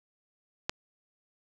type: click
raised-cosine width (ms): 0.2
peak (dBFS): -11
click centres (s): 0.695
effects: none